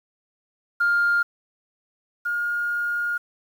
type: tone pair in turn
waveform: sine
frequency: 1405 / 1423 Hz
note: F6 / F6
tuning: +10 / +32 cents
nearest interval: unison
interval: 22 cents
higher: second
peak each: -16 / -22 dBFS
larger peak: first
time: 0.8-1.23 / 2.25-3.18 s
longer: second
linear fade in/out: 10 ms
effects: tanh soft clip ceiling -13 dBFS + 8-bit